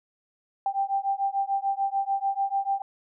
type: beating tone pair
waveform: sine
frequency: 784 / 790.8 Hz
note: G5 / G5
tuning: 0 / +15 cents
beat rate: 6.8 Hz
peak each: -27 / -27 dBFS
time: 0.66-2.82 s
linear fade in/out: 2 ms
effects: none